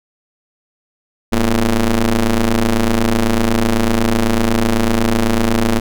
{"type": "ring-modulated tone", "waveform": "sawtooth", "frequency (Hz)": 110, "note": "A2", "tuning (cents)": 0, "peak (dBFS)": -5, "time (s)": [1.32, 5.8], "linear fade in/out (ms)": 10, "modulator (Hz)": 124, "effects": []}